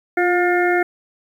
harmonic tone with a mistuned harmonic, 356.3 Hz, F4, 35 cents sharp, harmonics 1 / 2 / 4 / 5 / 6, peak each -17 / -20 / -23 / -24 / -25 dBFS, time 0.17-0.83 s, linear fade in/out 5 ms, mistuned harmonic 1, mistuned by -25 cents, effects 8-bit

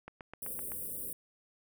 click train, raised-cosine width 0.5 ms, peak -29 dBFS, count 6, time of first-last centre 0.08-0.719 s, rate 7.82 Hz
white band-stop noise, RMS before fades -40 dBFS, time 0.42-1.13 s, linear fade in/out 2 ms, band 570 to 8500 Hz, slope 96 dB/octave
effects none

